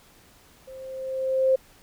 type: tone with level ramp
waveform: sine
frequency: 526 Hz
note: C5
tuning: 9 cents sharp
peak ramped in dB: -40 to -15 dBFS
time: 0.67-1.56 s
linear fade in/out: 10 ms
effects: pink hiss -55 dBFS RMS until 1.82 s